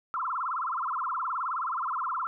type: tone with vibrato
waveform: sine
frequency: 1174.7 Hz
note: D6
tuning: in tune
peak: -28 dBFS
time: 0.14-2.27 s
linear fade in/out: 0 ms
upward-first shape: sine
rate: 19 Hz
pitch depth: 290 cents each way
effects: none